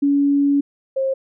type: tone pair in turn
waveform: sine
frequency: 282.9 / 534 Hz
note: C#4 / C5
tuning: +35 / +35 cents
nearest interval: major seventh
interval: 1100 cents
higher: second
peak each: -13 / -17 dBFS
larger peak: first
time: 0.02-0.61 / 0.96-1.14 s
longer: first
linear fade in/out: 10 ms
effects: none